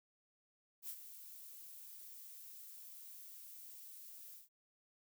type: noise with ADSR envelope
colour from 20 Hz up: violet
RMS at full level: -44 dBFS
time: 0.82-4.49 s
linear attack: 68 ms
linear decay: 64 ms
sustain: -10 dB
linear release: 150 ms
effects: none